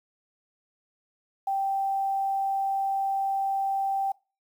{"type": "tone with quantisation", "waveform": "sine", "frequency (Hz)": 782, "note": "G5", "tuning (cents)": -4, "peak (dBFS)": -24, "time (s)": [1.47, 4.12], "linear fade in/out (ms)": 5, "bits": 9, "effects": ["noise-tail reverb RT60 0.3 s tail -22 dB re dry"]}